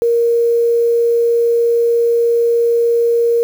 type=tone with quantisation; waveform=sine; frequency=468.4 Hz; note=A#4; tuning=8 cents sharp; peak=-10 dBFS; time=0.02-3.43 s; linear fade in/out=0 ms; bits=6; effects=none